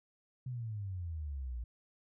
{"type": "exponential sweep", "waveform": "sine", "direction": "down", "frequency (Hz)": [130, 56.9], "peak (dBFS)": -37, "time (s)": [0.46, 1.64], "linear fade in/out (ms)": 5, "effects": []}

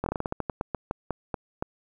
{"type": "slowing click train", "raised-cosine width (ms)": 1, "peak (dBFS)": -14, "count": 16, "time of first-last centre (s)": [0.04, 1.625], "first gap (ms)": 22, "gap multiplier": 1.2, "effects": ["9-bit"]}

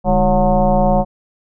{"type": "tone with frequency modulation", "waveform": "sine", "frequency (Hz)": 378.8, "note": "F#4", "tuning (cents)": 41, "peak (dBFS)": -10, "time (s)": [0.04, 1.05], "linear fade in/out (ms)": 50, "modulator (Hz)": 175, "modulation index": 2.6, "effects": []}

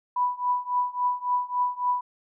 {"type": "tone with tremolo", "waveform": "sine", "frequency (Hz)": 987.8, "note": "B5", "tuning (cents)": 0, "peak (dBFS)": -19, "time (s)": [0.16, 2.01], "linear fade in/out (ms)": 5, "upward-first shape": "triangle", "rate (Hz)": 3.6, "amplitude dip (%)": 95, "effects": []}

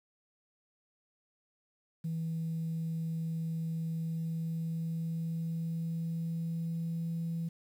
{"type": "tone with pitch glide", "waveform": "sine", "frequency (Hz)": [163, 166.23], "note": ["E3", "E3"], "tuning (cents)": [-19, 15], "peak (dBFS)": -31, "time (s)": [2.04, 7.49], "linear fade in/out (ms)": 10, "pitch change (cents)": 34, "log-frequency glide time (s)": [3.87, 7.14], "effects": ["tanh soft clip ceiling -29 dBFS", "10-bit"]}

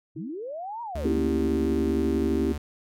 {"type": "linear two-way sweep", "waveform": "sine", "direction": "up then down", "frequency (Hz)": [102.1, 966, 102.1], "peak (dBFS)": -32, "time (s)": [0.15, 1.22], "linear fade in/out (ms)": 50, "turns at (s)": 0.82}
{"type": "tone with exponential decay", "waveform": "sine", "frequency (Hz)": 320, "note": "D#4", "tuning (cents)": 49, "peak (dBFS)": -33, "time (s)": [0.16, 0.62], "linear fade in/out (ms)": 5, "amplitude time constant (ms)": 99}
{"type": "tone with pitch glide", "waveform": "45% pulse", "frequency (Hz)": [74.4, 73.93], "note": ["D2", "D2"], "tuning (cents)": [23, 12], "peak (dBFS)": -30, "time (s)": [0.95, 2.58], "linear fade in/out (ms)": 5, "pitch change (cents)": -11, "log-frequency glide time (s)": [1.1, 1.67]}
{"type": "chord", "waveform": "sine", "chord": "A# diminished seventh", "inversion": "none", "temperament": "equal", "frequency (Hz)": [233.1, 277.2, 329.6, 392], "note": ["A#3", "C#4", "E4", "G4"], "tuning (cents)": [0, 0, 0, 0], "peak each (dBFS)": -28, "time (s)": [1.04, 2.53], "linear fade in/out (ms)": 10}
{"effects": []}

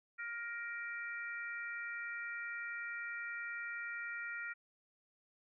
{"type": "harmonic tone", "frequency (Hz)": 469.5, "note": "A#4", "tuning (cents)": 12, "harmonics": [3, 4, 5], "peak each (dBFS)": [-43, -44, -48], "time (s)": [0.18, 4.54], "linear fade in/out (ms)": 20, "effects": []}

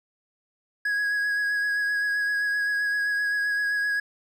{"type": "tone with vibrato", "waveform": "triangle", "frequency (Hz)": 1661.2, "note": "G#6", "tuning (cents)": 0, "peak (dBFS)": -21, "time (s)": [0.85, 4], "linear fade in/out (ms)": 5, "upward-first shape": "sine", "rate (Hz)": 7.7, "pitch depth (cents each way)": 18, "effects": []}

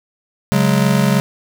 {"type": "chord", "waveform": "square", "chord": "C# suspended fourth", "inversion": "none", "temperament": "just", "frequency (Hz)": [138.59, 184.79, 207.9], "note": ["C#3", "F#3", "G#3"], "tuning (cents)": [0, -2, 2], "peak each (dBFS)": -17, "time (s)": [0.52, 1.2], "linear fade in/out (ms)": 0, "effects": []}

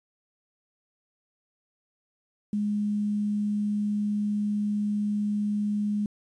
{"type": "tone with quantisation", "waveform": "sine", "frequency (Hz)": 207.7, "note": "G#3", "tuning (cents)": 0, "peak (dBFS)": -24, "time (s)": [2.53, 6.06], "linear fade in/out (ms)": 2, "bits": 9, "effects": ["resampled to 22050 Hz"]}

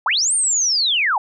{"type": "linear two-way sweep", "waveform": "sine", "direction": "up then down", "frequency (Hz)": [760, 9040, 760], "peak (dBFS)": -15, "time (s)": [0.06, 1.18], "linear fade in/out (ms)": 2, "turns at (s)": 0.34, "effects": []}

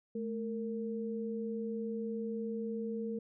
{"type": "tone pair together", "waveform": "sine", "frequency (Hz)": [216.7, 460], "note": ["A3", "A#4"], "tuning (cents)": [-26, -23], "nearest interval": "octave + minor second", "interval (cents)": 1303, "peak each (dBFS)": [-37, -38], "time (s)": [0.15, 3.19], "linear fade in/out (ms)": 5, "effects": []}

